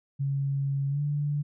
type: tone with pitch glide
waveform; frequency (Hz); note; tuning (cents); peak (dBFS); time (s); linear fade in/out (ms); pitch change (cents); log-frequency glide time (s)
sine; 138.59 to 145.99; C#3 to D3; 0 to -10; -25; 0.19-1.43; 20; +90; 0.89-1.01
effects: none